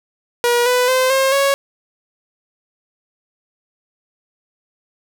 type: tone with pitch steps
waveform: sawtooth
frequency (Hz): 479.9 / 497.4 / 515.5 / 534.3 / 553.8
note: B4 / B4 / C5 / C5 / C#5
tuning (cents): -50 / +12 / -26 / +36 / -2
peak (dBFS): -9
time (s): 0.44-1.54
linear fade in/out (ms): 0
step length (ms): 220
effects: none